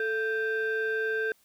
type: tone pair together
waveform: sine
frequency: 440 / 1568 Hz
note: A4 / G6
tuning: 0 / 0 cents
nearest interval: octave + minor seventh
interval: 2200 cents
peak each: -27 dBFS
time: 0-1.32 s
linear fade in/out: 2 ms
effects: tanh soft clip ceiling -23 dBFS + white hiss -65 dBFS RMS until 1.44 s